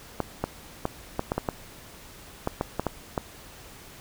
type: clicks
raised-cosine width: 1 ms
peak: -11 dBFS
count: 12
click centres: 0.203 / 0.44 / 0.854 / 1.194 / 1.319 / 1.38 / 1.488 / 2.474 / 2.611 / 2.796 / 2.867 / 3.178 s
effects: pink hiss -47 dBFS RMS until 4 s